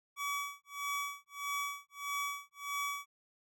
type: tone with tremolo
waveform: 25% pulse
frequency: 1139 Hz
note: C#6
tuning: 47 cents sharp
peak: -30 dBFS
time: 0.16-3.06 s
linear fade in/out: 50 ms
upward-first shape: sine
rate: 1.6 Hz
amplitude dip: 100%
effects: none